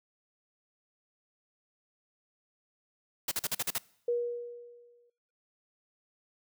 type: noise bursts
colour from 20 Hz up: white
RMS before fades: -31 dBFS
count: 7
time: 3.28-3.783 s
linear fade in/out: 5 ms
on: 35 ms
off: 43 ms
type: tone with exponential decay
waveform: sine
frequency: 479 Hz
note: A#4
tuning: 47 cents sharp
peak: -25 dBFS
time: 4.08-5.1 s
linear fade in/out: 5 ms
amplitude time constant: 220 ms
effects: noise-tail reverb RT60 0.8 s tail -24 dB re dry